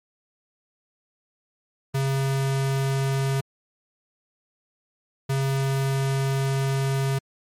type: tone pair in turn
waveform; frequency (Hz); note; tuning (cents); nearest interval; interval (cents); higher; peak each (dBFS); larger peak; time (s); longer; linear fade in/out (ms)
square; 135.7 / 135.7; C#3 / C#3; -36 / -36; unison; 0; neither; -22; neither; 1.94-3.41 / 5.29-7.19; second; 10
effects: MP3 64 kbps